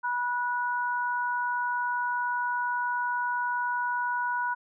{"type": "tone pair together", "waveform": "sine", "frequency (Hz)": [975, 1467.8], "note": ["B5", "F#6"], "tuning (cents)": [-23, -14], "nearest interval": "perfect fifth", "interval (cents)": 709, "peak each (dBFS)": [-28, -30], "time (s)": [0.03, 4.55], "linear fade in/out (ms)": 20, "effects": []}